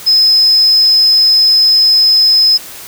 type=tone; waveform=sine; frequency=5100 Hz; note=D#8; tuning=42 cents sharp; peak=-4 dBFS; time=0.06-2.58 s; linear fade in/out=20 ms; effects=tanh soft clip ceiling -1 dBFS + white hiss -30 dBFS RMS until 2.87 s